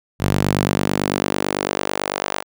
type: tone with high-pass filter sweep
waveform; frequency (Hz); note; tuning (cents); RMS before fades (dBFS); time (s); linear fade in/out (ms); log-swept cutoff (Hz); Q
sawtooth; 49; G1; 0; -21; 0.19-2.44; 50; 110 to 710; 1.1
effects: none